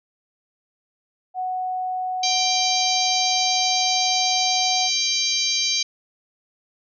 sine tone, 740 Hz, F#5, in tune, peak -23 dBFS, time 1.34-4.9 s, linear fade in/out 50 ms
harmonic tone, 787 Hz, G5, 7 cents sharp, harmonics 3 / 4 / 5 / 6 / 7 / 8, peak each -29 / -28 / -25 / -25 / -29 / -26 dBFS, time 2.23-5.83 s, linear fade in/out 5 ms
effects none

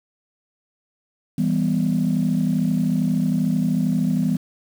sine chord, E minor, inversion none, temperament just, 164.81 / 197.78 / 247.2 Hz, E3 / G3 / B3, 0 / +16 / +2 cents, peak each -21 dBFS, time 1.38-4.37 s, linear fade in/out 5 ms, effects tanh soft clip ceiling -11 dBFS + 7-bit

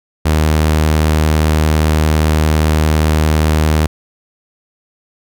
sawtooth tone, 77.5 Hz, D#2, 6 cents flat, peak -6 dBFS, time 0.25-3.87 s, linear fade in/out 10 ms, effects none

